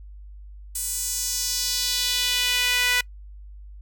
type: tone with high-pass filter sweep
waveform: sawtooth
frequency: 493.9 Hz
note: B4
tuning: in tune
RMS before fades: -24 dBFS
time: 0.75-3.01 s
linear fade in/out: 5 ms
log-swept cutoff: 8800 to 2000 Hz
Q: 1.9
effects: noise-tail reverb RT60 0.1 s tail -25 dB re dry + added 50 Hz sine -39 dBFS peak until 3.81 s